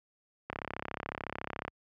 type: click train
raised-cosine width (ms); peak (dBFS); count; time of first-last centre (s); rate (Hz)
0.5; -20; 41; 0.5-1.68; 33.9
effects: high-pass 60 Hz 12 dB/octave